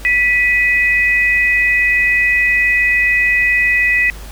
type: tone pair together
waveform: sine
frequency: 1967 / 2514 Hz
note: B6 / D#7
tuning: -7 / +17 cents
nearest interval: major third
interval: 424 cents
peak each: -12 / -15 dBFS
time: 0.05-4.1 s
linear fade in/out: 0 ms
effects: added 50 Hz sine -30 dBFS peak until 4.31 s + pink hiss -37 dBFS RMS until 4.31 s